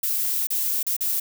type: noise with dropouts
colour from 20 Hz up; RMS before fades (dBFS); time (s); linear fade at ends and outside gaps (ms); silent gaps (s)
violet; -24; 0.03-1.2; 5; 0.471-0.503 / 0.829-0.866 / 0.966-1.007
effects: none